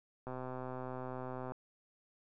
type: click train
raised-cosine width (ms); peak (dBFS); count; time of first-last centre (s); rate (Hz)
1; -29; 161; 0.27-1.52; 128
effects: none